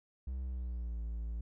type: tone with pitch glide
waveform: triangle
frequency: 64.6 to 56.56 Hz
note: C2 to A1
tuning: -21 to +48 cents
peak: -34 dBFS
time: 0.27-1.41 s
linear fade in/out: 5 ms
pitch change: -231 cents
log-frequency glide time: 0.42-1.01 s
effects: none